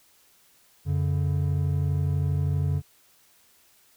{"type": "tone pair together", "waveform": "triangle", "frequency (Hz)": [90.2, 142.65], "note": ["F#2", "C#3"], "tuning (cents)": [-44, 50], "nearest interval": "minor sixth", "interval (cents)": 794, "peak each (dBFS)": -23, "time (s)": [0.85, 2.82], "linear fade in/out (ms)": 50, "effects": ["white hiss -60 dBFS RMS until 3.96 s"]}